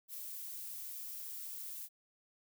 violet noise, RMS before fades -45 dBFS, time 0.08-1.89 s, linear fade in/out 50 ms, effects none

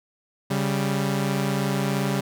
sawtooth tone pair together, 138.59 / 196.48 Hz, C#3 / G3, 0 / +4 cents, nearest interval tritone, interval 604 cents, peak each -21 dBFS, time 0.5-2.21 s, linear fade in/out 10 ms, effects none

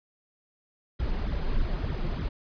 brown noise with flanger, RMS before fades -28 dBFS, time 0.99-2.29 s, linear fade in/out 10 ms, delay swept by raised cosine 0.53 to 5.63 ms, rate 3.3 Hz, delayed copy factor +0.85, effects resampled to 11025 Hz

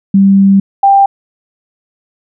sine tone pair in turn, 195.9 / 790.9 Hz, G3 / G5, -1 / +15 cents, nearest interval 2 octaves, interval 2416 cents, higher second, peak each -3 dBFS, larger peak neither, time 0.14-0.6 / 0.83-1.06 s, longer first, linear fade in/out 5 ms, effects none

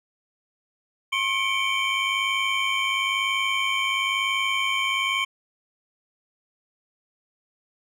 triangle tone cluster, 1075 / 2241 / 2342 / 3108 Hz, C6 / C#7 / D7 / G7, +47 / +18 / -5 / -16 cents, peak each -26 dBFS, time 1.12-5.25 s, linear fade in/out 10 ms, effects none

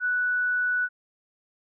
sine tone, 1480 Hz, F#6, in tune, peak -22 dBFS, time 0-0.89 s, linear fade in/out 50 ms, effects none

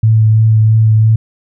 sine tone with vibrato, 110 Hz, A2, in tune, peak -5 dBFS, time 0.03-1.16 s, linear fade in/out 5 ms, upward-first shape triangle, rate 3 Hz, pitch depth 18 cents each way, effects none

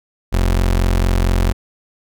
30% pulse tone, 44.39 Hz, F1, 29 cents sharp, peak -10 dBFS, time 0.32-1.53 s, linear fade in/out 20 ms, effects none

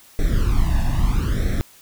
brown noise with flanger, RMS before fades -18 dBFS, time 0.19-1.61 s, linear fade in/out 0 ms, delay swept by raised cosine 0.51 to 1.13 ms, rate 0.77 Hz, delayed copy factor +1, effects white hiss -49 dBFS RMS until 1.81 s

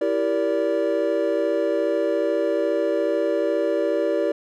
triangle chord, E half-diminished seventh, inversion none, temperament equal with one note detuned, 329.6 / 392 / 466.2 / 577.9 Hz, E4 / G4 / Bb4 / D5, 0 / 0 / 0 / -28 cents, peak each -24 / -24 / -24 / -21 dBFS, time 0.01-4.32 s, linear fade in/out 5 ms, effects none

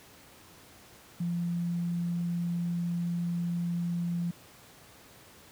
sine tone, 172.5 Hz, F3, 21 cents flat, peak -28 dBFS, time 1.2-4.31 s, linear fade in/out 5 ms, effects pink hiss -54 dBFS RMS until 5.51 s + high-pass 80 Hz 12 dB/octave

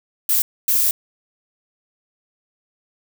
violet noise bursts at uneven times, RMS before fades -17 dBFS, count 2, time 0.29-0.42 / 0.68-0.91 s, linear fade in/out 2 ms, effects none

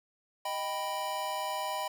square chord, Eb augmented, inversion none, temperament equal, 622.3 / 784 / 987.8 Hz, Eb5 / G5 / B5, 0 / 0 / 0 cents, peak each -39 / -38 / -36 dBFS, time 0.45-1.88 s, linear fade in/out 5 ms, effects none

